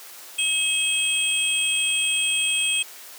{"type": "tone cluster", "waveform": "sine", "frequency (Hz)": [2567, 3236, 8140], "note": ["E7", "G#7", "C9"], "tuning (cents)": [-47, -46, -49], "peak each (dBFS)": [-24, -24, -25], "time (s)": [0.38, 2.83], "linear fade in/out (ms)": 10, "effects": ["white hiss -42 dBFS RMS until 3.18 s", "high-pass 400 Hz 12 dB/octave"]}